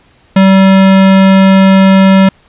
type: tone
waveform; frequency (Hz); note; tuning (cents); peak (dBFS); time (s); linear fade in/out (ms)
square; 192.1; G3; -35; -3; 0.36-2.29; 5
effects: pink hiss -47 dBFS RMS until 2.48 s + resampled to 8000 Hz